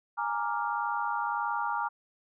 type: chord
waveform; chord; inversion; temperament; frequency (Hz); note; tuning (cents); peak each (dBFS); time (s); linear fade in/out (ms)
sine; Bb dominant seventh; third; equal; 830.6 / 932.3 / 1174.7 / 1396.9; Ab5 / Bb5 / D6 / F6; 0 / 0 / 0 / 0; -34 / -32 / -35 / -35; 0.17-1.89; 20
effects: none